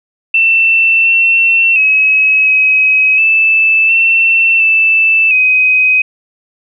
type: tone with pitch steps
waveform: sine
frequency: 2678 / 2702 / 2560 / 2543 / 2633 / 2690 / 2643 / 2518 Hz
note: E7 / E7 / D#7 / D#7 / E7 / E7 / E7 / D#7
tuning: +27 / +42 / +49 / +37 / -3 / +34 / +4 / +20 cents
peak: -6 dBFS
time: 0.34-6.02 s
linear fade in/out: 5 ms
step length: 710 ms
effects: none